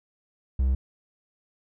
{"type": "tone", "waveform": "triangle", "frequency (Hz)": 65.41, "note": "C2", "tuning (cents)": 0, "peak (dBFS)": -18, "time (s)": [0.59, 0.75], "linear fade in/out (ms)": 5, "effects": []}